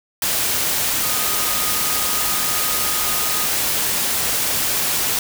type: tone in noise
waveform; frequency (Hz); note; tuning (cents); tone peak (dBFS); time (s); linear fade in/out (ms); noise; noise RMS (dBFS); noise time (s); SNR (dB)
sine; 1244.5; D#6; 0; -30; 1.03-3.46; 2; white; -20; 0.22-5.19; -13
effects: none